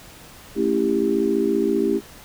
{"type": "chord", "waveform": "sine", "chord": "A dominant seventh", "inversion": "none", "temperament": "just", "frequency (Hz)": [220, 275, 330, 396], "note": ["A3", "C#4", "E4", "G4"], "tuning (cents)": [0, -14, 2, 18], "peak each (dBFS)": [-25, -24, -23, -21], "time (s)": [0.55, 2.01], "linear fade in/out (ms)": 50, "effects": ["pink hiss -44 dBFS RMS until 2.24 s"]}